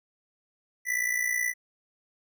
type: tone with amplitude modulation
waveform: square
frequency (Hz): 1982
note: B6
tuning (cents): +6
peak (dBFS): -23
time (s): 0.85-1.54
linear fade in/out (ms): 50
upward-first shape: sine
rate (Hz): 59.1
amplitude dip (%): 75
effects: none